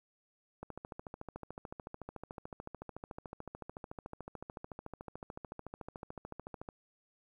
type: click train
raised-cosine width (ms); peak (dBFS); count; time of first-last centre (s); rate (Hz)
1; -29; 84; 0.63-6.688; 13.7
effects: 11-bit